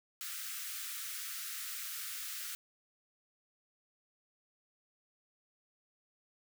white high-pass noise, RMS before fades -42 dBFS, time 0.21-2.55 s, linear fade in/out 0 ms, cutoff 1200 Hz, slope 96 dB/octave, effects none

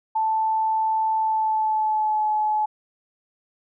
sine tone with pitch glide, 880 to 854.5 Hz, A5 to G#5, 0 to +49 cents, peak -19 dBFS, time 0.15-2.66 s, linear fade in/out 10 ms, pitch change -51 cents, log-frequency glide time 1.17-2.29 s, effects none

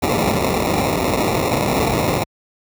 violet noise with sample-and-hold, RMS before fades -18 dBFS, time 0.02-2.24 s, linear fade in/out 10 ms, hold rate 1575 Hz, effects high-pass 60 Hz 12 dB/octave

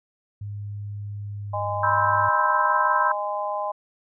sine tone with pitch glide, 102.6 to 101.89 Hz, G#2 to G#2, -21 to -33 cents, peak -30 dBFS, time 0.41-2.29 s, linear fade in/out 5 ms, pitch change -12 cents, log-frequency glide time 1.09-1.68 s
harmonic tone, 205.4 Hz, G#3, 19 cents flat, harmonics 3 / 4 / 5, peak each -29 / -29 / -29 dBFS, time 1.53-3.72 s, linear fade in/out 10 ms
sine chord, C major seventh, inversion third, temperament just, 981.1 / 1046.5 / 1308.1 / 1569.8 Hz, B5 / C6 / E6 / G6, -12 / 0 / -14 / +2 cents, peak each -23 / -23 / -26 / -26 dBFS, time 1.83-3.12 s, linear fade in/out 5 ms
effects none

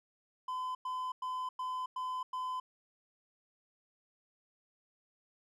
triangle tone bursts, 1017 Hz, C6, 50 cents flat, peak -33 dBFS, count 6, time 0.48-2.6 s, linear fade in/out 5 ms, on 270 ms, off 100 ms, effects none

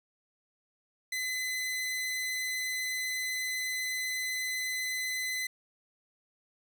sawtooth tone, 2023 Hz, B6, 41 cents sharp, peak -28 dBFS, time 1.12-5.47 s, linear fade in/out 5 ms, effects none

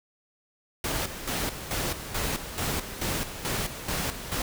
pink noise with tremolo, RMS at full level -29 dBFS, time 0.84-4.42 s, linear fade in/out 2 ms, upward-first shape square, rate 2.3 Hz, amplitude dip 65%, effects none

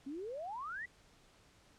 sine exponential sweep, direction up, 260 to 2018 Hz, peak -40 dBFS, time 0.06-0.86 s, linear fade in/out 10 ms, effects pink hiss -65 dBFS RMS until 1.78 s + low-pass 8000 Hz 12 dB/octave

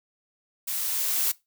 blue noise with level ramp, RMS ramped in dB -30 to -24 dBFS, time 0.67-1.32 s, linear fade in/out 10 ms, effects noise-tail reverb RT60 0.2 s tail -20 dB re dry

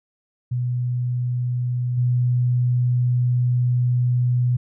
sine tone with level steps, 123.47 Hz, B2, in tune, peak -20 / -16 dBFS, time 0.51-4.57 s, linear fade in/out 10 ms, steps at 1.97 s, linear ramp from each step 10 ms, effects none

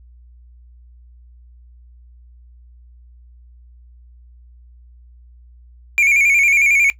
triangle tone with vibrato, 2297 Hz, D7, 39 cents flat, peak -9 dBFS, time 5.98-6.9 s, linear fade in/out 0 ms, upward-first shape square, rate 11 Hz, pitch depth 64 cents each way, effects noise-tail reverb RT60 0.1 s tail -18 dB re dry + added 60 Hz sine -42 dBFS peak until 6.99 s

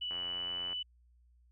sine tone with pitch glide, 2960 to 2981 Hz, F#7 to F#7, 0 to +12 cents, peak -35 dBFS, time 0.01-0.83 s, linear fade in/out 10 ms, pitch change +12 cents, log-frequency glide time 0.22-0.6 s
click train, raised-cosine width 0.5 ms, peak -33 dBFS, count 56, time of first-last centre 0.11-0.729 s, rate 88.8 Hz
effects added 60 Hz sine -62 dBFS peak until 1.51 s

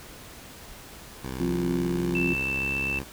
10% pulse tone with pitch glide, 64.7 to 67.92 Hz, C2 to C#2, -19 to -35 cents, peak -24 dBFS, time 1.23-3.04 s, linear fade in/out 20 ms, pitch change +84 cents, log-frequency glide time 1.76-2.75 s
harmonic tone, 87.31 Hz, F2, in tune, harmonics 2 / 3 / 4, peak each -28 / -30 / -28 dBFS, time 1.4-2.34 s, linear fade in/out 5 ms
sine tone with vibrato, 2656 Hz, E7, 12 cents sharp, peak -26 dBFS, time 2.15-2.99 s, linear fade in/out 2 ms, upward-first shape triangle, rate 18 Hz, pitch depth 11 cents each way
effects pink hiss -45 dBFS RMS until 3.12 s

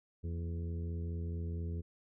harmonic tone with a mistuned harmonic, 84.4 Hz, E2, 41 cents sharp, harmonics 1 / 2 / 3 / 4 / 5 / 6, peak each -36 / -44 / -51 / -52 / -51 / -62 dBFS, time 0.23-1.82 s, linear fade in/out 20 ms, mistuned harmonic 3, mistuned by -71 cents, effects none

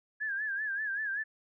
sine tone with vibrato, 1661.2 Hz, G#6, in tune, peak -31 dBFS, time 0.2-1.24 s, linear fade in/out 20 ms, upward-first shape sine, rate 5.2 Hz, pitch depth 100 cents each way, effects none

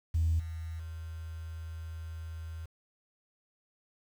sine tone with level steps, 81.4 Hz, E2, 21 cents flat, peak -24 / -36 / -38 dBFS, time 0.14-2.66 s, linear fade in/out 10 ms, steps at 0.39 / 0.79 s, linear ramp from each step 10 ms, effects tanh soft clip ceiling -20 dBFS + 9-bit

